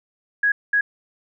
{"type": "tone bursts at uneven times", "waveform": "sine", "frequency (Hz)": 1661.2, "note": "G#6", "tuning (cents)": 0, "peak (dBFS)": -15, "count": 2, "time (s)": [[0.43, 0.52], [0.73, 0.81]], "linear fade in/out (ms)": 5, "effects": []}